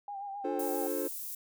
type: tone with vibrato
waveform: sine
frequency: 800 Hz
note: G5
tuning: 35 cents sharp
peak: -37 dBFS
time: 0.08-0.87 s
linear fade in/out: 2 ms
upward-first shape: sine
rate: 7.5 Hz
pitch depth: 45 cents each way
type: chord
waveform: triangle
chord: D minor seventh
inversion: none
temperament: just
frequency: 293.7 / 352.4 / 440.5 / 528.6 Hz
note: D4 / F4 / A4 / C5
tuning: 0 / +16 / +2 / +18 cents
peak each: -35 dBFS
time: 0.44-1.08 s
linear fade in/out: 10 ms
type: high-pass noise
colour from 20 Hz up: white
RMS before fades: -40 dBFS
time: 0.59-1.35 s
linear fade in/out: 5 ms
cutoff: 10000 Hz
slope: 12 dB/octave
effects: none